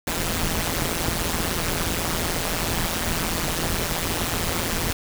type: noise with amplitude modulation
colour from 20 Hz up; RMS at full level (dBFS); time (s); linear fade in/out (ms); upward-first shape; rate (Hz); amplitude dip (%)
pink; -21; 0.07-4.93; 5; sine; 168; 90
effects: none